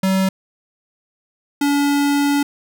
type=tone pair in turn; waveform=square; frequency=190.5 / 285.4 Hz; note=G3 / D4; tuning=-49 / -49 cents; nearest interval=perfect fifth; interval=700 cents; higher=second; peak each=-15 dBFS; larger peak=neither; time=0.03-0.29 / 1.61-2.43 s; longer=second; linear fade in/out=5 ms; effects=none